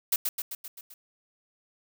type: noise with echo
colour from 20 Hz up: blue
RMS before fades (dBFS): -24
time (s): 0.12-0.16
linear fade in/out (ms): 5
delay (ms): 130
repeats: 6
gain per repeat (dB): -4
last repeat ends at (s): 0.94
effects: none